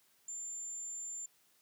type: tone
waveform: sine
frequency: 7220 Hz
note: A8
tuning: 44 cents sharp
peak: -40 dBFS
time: 0.28-1.26 s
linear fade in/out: 5 ms
effects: white hiss -70 dBFS RMS until 1.61 s + high-pass 100 Hz 12 dB/octave